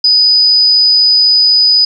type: tone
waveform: sine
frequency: 4978 Hz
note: D#8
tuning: in tune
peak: -5 dBFS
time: 0.04-1.85 s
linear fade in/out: 5 ms
effects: none